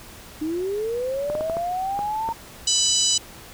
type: linear sweep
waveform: sine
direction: up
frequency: 300 to 920 Hz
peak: -23 dBFS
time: 0.41-2.33 s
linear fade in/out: 10 ms
type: clicks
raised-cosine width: 1 ms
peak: -16 dBFS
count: 7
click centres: 1.3 / 1.352 / 1.409 / 1.498 / 1.569 / 1.991 / 2.289 s
type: harmonic tone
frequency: 993 Hz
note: B5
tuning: 9 cents sharp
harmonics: 3 / 4 / 5 / 6 / 7 / 8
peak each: -25 / -25 / -25 / -25 / -25 / -25 dBFS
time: 2.67-3.18 s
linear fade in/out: 5 ms
effects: pink hiss -43 dBFS RMS until 3.53 s